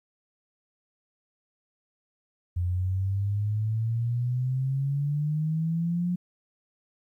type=exponential sweep; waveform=sine; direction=up; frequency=87.31 to 179.6 Hz; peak=-24 dBFS; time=2.56-6.16 s; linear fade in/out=10 ms; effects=11-bit